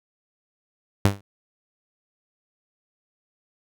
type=tone with exponential decay; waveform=sawtooth; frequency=100 Hz; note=G2; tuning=35 cents sharp; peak=-9 dBFS; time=1.05-1.21 s; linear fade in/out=0 ms; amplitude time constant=34 ms; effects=none